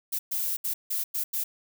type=noise bursts at uneven times; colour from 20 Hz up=violet; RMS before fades=-29 dBFS; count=6; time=0.12-0.19 / 0.31-0.57 / 0.64-0.74 / 0.9-1.04 / 1.14-1.24 / 1.33-1.44 s; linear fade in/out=10 ms; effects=none